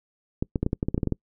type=clicks; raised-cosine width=3 ms; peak=-11 dBFS; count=12; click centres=0.425 / 0.558 / 0.63 / 0.664 / 0.731 / 0.829 / 0.885 / 0.945 / 0.979 / 1.032 / 1.073 / 1.123 s; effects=noise-tail reverb RT60 0.1 s tail -26 dB re dry